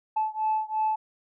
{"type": "beating tone pair", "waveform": "sine", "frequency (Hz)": [867, 869.9], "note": ["A5", "A5"], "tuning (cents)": [-26, -20], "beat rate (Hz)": 2.9, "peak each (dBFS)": [-26, -27], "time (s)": [0.16, 0.96], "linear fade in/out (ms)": 10, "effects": ["tanh soft clip ceiling -18 dBFS"]}